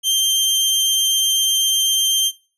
sawtooth tone, 3154 Hz, G7, 10 cents sharp, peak -11 dBFS, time 0.03-2.32 s, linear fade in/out 50 ms, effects noise-tail reverb RT60 0.4 s tail -20 dB re dry + resampled to 32000 Hz

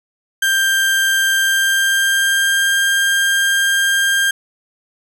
35% pulse tone with pitch glide, 1583 to 1597.7 Hz, G6 to G6, +17 to +33 cents, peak -11 dBFS, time 0.42-4.31 s, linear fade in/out 5 ms, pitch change +16 cents, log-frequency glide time 1.38-2.75 s, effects none

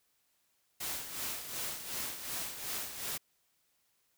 white noise with tremolo, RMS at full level -37 dBFS, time 0.8-3.18 s, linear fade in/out 10 ms, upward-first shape sine, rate 2.7 Hz, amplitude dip 60%, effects white hiss -75 dBFS RMS until 4.17 s

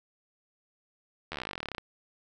slowing click train, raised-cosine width 0.3 ms, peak -19 dBFS, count 23, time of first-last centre 1.32-1.782 s, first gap 12 ms, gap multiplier 1.05, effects none

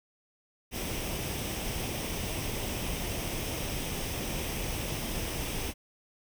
pink noise with comb filter, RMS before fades -34 dBFS, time 0.71-5.74 s, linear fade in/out 50 ms, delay 0.35 ms, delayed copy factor +0.5, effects none

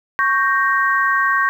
sine chord, G diminished, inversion second, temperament equal, 1108.7 / 1568 / 1864.7 Hz, Db6 / G6 / Bb6, 0 / 0 / 0 cents, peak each -17 / -18 / -20 dBFS, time 0.19-1.49 s, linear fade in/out 0 ms, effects 8-bit

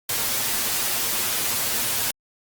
white noise with comb filter, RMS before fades -24 dBFS, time 0.09-2.11 s, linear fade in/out 5 ms, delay 8.6 ms, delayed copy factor +0.85, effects Opus 48 kbps

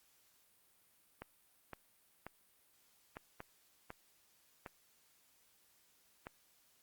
clicks, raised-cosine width 0.5 ms, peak -30 dBFS, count 8, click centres 1.22 / 1.733 / 2.266 / 3.169 / 3.404 / 3.904 / 4.662 / 6.269 s, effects white hiss -71 dBFS RMS until 6.82 s + Opus 48 kbps

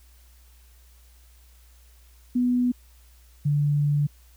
sine tone pair in turn, 246.9 / 145.79 Hz, B3 / D3, 0 / -12 cents, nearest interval major sixth, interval 912 cents, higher first, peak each -19 dBFS, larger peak neither, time 2.35-2.72 / 3.45-4.07 s, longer second, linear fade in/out 10 ms, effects added 60 Hz sine -51 dBFS peak until 4.36 s + white hiss -60 dBFS RMS until 4.36 s

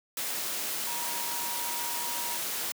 sine tone in noise, 950 Hz, A#5, 33 cents sharp, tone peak -38 dBFS, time 0.87-2.37 s, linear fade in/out 2 ms, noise white, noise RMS -33 dBFS, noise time 0.17-2.72 s, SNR -8 dB, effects high-pass 200 Hz 12 dB/octave

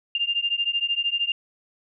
sine beating tone pair, 2794 / 2807 Hz, F7 / F7, 0 / +8 cents, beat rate 13 Hz, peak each -25 dBFS, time 0.15-1.32 s, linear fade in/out 2 ms, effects none

